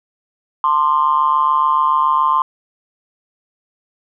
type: tone with amplitude modulation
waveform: sine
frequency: 1046.5 Hz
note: C6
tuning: in tune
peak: -7 dBFS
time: 0.64-2.42 s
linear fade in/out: 2 ms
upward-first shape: sine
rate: 147 Hz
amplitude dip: 90%
effects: tanh soft clip ceiling -3 dBFS